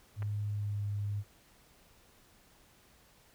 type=tone with pitch glide; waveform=sine; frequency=103.83 to 102.28 Hz; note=G#2 to G#2; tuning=0 to -26 cents; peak=-32 dBFS; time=0.16-1.24 s; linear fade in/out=50 ms; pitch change=-26 cents; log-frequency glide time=0.41-0.88 s
type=clicks; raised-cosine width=0.5 ms; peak=-32 dBFS; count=2; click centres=0.222 / 0.227 s
effects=pink hiss -63 dBFS RMS until 3.34 s